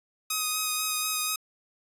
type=tone with vibrato; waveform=5% pulse; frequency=1254 Hz; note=D#6; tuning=13 cents sharp; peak=-15 dBFS; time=0.3-1.36 s; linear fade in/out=5 ms; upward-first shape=sine; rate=4.1 Hz; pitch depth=17 cents each way; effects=resampled to 32000 Hz